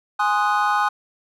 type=chord; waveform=triangle; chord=Ab dominant seventh; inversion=none; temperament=equal; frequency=830.6 / 1046.5 / 1244.5 / 1480 Hz; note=Ab5 / C6 / Eb6 / Gb6; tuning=0 / 0 / 0 / 0 cents; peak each=-19 / -23 / -20 / -23 dBFS; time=0.19-0.89 s; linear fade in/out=10 ms; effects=none